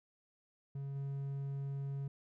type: tone with level steps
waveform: triangle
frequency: 138.59 Hz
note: C#3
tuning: in tune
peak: -37 / -35 dBFS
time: 0.75-2.08 s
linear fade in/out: 5 ms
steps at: 0.95 s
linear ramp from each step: 10 ms
effects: none